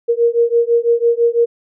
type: beating tone pair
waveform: sine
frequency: 466.2 / 472.2 Hz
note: A#4 / A#4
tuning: 0 / +22 cents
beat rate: 6 Hz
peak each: -14 dBFS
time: 0.08-1.46 s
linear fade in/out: 20 ms
effects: none